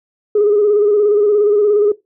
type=tone with vibrato; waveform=sine; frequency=415.3 Hz; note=G#4; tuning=in tune; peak=-8 dBFS; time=0.35-1.92 s; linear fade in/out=5 ms; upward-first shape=square; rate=17 Hz; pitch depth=36 cents each way; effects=noise-tail reverb RT60 0.2 s tail -19 dB re dry + tanh soft clip ceiling -5 dBFS